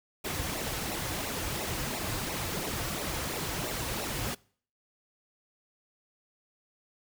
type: noise with flanger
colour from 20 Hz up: pink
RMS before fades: -34 dBFS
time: 0.24-4.35 s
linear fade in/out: 10 ms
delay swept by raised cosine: 0.61 to 5.11 ms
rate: 2.9 Hz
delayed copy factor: -0.65
effects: noise-tail reverb RT60 0.5 s tail -24 dB re dry